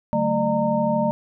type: tone cluster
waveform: sine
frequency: 146.8 / 190 / 222.3 / 602 / 919 Hz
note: D3 / F#3 / A3 / D5 / A#5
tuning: 0 / +46 / +18 / +43 / -25 cents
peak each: -30 / -28 / -23 / -22 / -25 dBFS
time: 0.13-1.11 s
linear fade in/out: 0 ms
effects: none